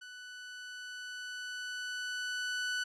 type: tone with level ramp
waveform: sawtooth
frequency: 1490 Hz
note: F#6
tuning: 12 cents sharp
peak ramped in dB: -43 to -28 dBFS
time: 0.01-2.84 s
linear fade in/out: 10 ms
effects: low-pass 7000 Hz 12 dB/octave